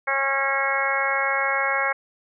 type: harmonic tone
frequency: 273 Hz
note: C#4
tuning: 26 cents flat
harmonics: 2 / 3 / 4 / 5 / 6 / 7 / 8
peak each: -29 / -29 / -28 / -29 / -27 / -29 / -26 dBFS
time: 0.07-1.93 s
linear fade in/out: 10 ms
effects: none